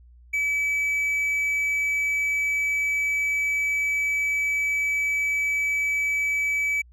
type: tone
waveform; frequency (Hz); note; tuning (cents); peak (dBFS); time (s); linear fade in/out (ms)
triangle; 2294; D7; -41; -20; 0.33-6.82; 10
effects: added 60 Hz sine -48 dBFS peak until 6.92 s